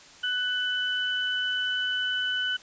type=tone pair together; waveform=sine; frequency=1494.2 / 2997 Hz; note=F#6 / F#7; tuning=+17 / +22 cents; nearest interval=octave; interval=1205 cents; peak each=-28 dBFS; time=0.23-2.57 s; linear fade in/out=10 ms; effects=white hiss -50 dBFS RMS until 2.62 s + resampled to 16000 Hz